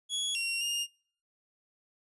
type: tone with pitch steps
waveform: sawtooth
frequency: 3357 / 2747 / 2825 Hz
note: G#7 / F7 / F7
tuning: +18 / -29 / +19 cents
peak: -27 dBFS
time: 0.09-0.87 s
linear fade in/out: 50 ms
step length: 260 ms
effects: noise-tail reverb RT60 0.5 s tail -23 dB re dry + resampled to 24000 Hz